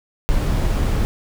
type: noise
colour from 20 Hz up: brown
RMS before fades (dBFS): -18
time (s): 0.29-1.05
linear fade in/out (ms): 0
effects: none